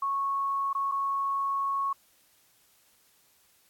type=tone with dropouts; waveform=sine; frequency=1103 Hz; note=C#6; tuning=9 cents flat; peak=-26 dBFS; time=0.02-1.93 s; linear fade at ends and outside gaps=5 ms; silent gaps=0.731-0.749 / 0.915-0.919 s; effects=white hiss -64 dBFS RMS until 3.69 s + AAC 64 kbps